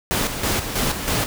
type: noise with tremolo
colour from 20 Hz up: pink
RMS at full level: -21 dBFS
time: 0.11-1.26 s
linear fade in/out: 0 ms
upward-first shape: square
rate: 3.1 Hz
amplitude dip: 55%
effects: none